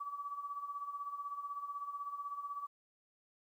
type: tone with tremolo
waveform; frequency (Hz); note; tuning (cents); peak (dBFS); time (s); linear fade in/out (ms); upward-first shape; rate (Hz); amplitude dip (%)
sine; 1147; D6; -41; -37; 0-2.67; 10; sine; 16; 65
effects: 12-bit